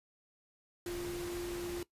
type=tone in noise; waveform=sine; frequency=349.2 Hz; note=F4; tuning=in tune; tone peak=-37 dBFS; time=0.86-1.83 s; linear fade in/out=2 ms; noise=pink; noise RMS=-45 dBFS; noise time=0.86-1.83 s; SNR=+5 dB; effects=noise-tail reverb RT60 0.1 s tail -18 dB re dry + resampled to 32000 Hz